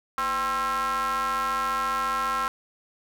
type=ring-modulated tone; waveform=square; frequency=138.59 Hz; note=C#3; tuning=in tune; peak=-22 dBFS; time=0.18-2.48 s; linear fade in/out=0 ms; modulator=1200 Hz; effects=none